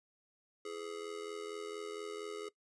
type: tone with amplitude modulation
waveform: square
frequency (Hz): 418.9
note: G#4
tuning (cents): +15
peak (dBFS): -38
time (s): 0.65-2.49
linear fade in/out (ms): 5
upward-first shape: sine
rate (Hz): 84.3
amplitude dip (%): 80
effects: noise-tail reverb RT60 0.1 s tail -19 dB re dry + resampled to 22050 Hz